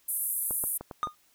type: band-pass noise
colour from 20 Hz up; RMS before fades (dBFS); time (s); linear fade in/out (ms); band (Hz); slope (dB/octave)
pink; -31; 0.08-0.78; 10; 10000 to 13000; 48
type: clicks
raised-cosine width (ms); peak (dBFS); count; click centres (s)
1; -24; 5; 0.509 / 0.639 / 0.81 / 0.912 / 1.072
type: tone with exponential decay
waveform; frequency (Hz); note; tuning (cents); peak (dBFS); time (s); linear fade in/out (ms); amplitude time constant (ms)
triangle; 1224; D#6; -29; -20; 1.03-1.15; 0; 25
effects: white hiss -65 dBFS RMS until 1.34 s